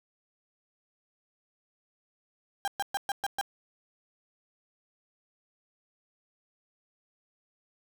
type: tone bursts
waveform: 35% pulse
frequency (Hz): 798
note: G5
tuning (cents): +31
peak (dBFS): -26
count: 6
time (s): 2.65-3.412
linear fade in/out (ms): 0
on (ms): 27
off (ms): 120
effects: none